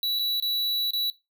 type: tone with dropouts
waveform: square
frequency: 3932 Hz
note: B7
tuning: 8 cents flat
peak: -25 dBFS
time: 0.03-1.1 s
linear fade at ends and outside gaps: 1 ms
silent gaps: 0.189-0.194 / 0.4-0.424 / 0.907-0.934 s
effects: noise-tail reverb RT60 0.2 s tail -17 dB re dry